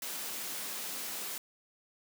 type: high-pass noise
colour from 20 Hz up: white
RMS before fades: -39 dBFS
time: 0.02-1.38 s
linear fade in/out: 2 ms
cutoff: 160 Hz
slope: 96 dB/octave
effects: none